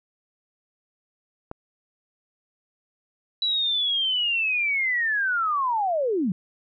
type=click; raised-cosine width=1 ms; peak=-19 dBFS; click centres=1.514 s
type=linear sweep; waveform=sine; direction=down; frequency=3951 to 164.5 Hz; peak=-21 dBFS; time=3.42-6.32 s; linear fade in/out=2 ms
effects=none